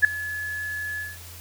sine tone with ADSR envelope, 1709 Hz, G#6, 49 cents sharp, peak -8 dBFS, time 0.02-1.18 s, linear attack 27 ms, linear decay 3 ms, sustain -20 dB, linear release 190 ms, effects added 86 Hz sine -43 dBFS peak until 1.4 s + white hiss -44 dBFS RMS until 1.4 s

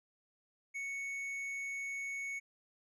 sine tone with tanh clipping, 2217 Hz, C#7, in tune, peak -39 dBFS, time 0.74-2.4 s, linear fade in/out 20 ms, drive 7 dB, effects none

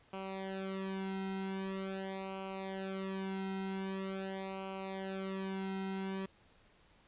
sawtooth tone with flanger, 192 Hz, G3, 36 cents flat, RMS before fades -40 dBFS, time 0.13-6.26 s, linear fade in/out 5 ms, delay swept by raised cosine 0.55 to 1.75 ms, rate 0.44 Hz, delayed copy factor -0.85, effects pink hiss -66 dBFS RMS until 7.07 s + resampled to 8000 Hz

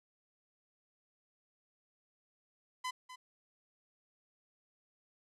sawtooth tone with echo, 1011 Hz, B5, 40 cents sharp, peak -32 dBFS, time 2.84-2.91 s, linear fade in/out 10 ms, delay 250 ms, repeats 1, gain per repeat -12 dB, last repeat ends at 3.16 s, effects low-pass 9000 Hz 12 dB/octave

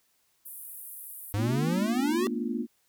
white band-pass noise, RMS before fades -43 dBFS, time 0.45-1.33 s, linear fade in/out 10 ms, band 9700 to 16000 Hz, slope 48 dB/octave
square exponential sweep, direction up, 99.2 to 392 Hz, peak -27 dBFS, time 1.34-2.27 s, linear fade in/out 0 ms
sine chord, B half-diminished seventh, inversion third, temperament equal with one note detuned, 220 / 241.7 / 293.7 / 349.2 Hz, A3 / B3 / D4 / F4, 0 / -37 / 0 / 0 cents, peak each -34 / -31 / -36 / -36 dBFS, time 1.36-2.67 s, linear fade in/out 50 ms
effects white hiss -70 dBFS RMS until 2.88 s

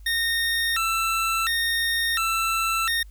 25% pulse tone with vibrato, 1568 Hz, G6, in tune, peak -18 dBFS, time 0.06-3.03 s, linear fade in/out 5 ms, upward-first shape square, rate 0.71 Hz, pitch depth 280 cents each way, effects added 50 Hz sine -41 dBFS peak until 3.1 s + white hiss -63 dBFS RMS until 3.1 s

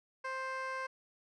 15% pulse tone with band-pass filter, 525 Hz, C5, 6 cents sharp, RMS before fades -39 dBFS, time 0.24-0.87 s, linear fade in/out 10 ms, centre 1200 Hz, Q 0.77, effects resampled to 24000 Hz

